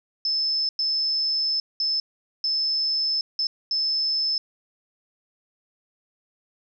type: tone bursts at uneven times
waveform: sine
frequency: 5250 Hz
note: E8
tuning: 8 cents flat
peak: -21 dBFS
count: 6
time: 0.25-0.69 / 0.79-1.6 / 1.8-2 / 2.44-3.21 / 3.39-3.47 / 3.71-4.38 s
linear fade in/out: 2 ms
effects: none